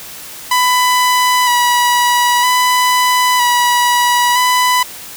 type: tone with vibrato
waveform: sawtooth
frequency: 985 Hz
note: B5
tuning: 5 cents flat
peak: -6 dBFS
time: 0.51-4.83 s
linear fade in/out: 5 ms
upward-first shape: square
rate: 0.52 Hz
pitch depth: 22 cents each way
effects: white hiss -31 dBFS RMS until 5.16 s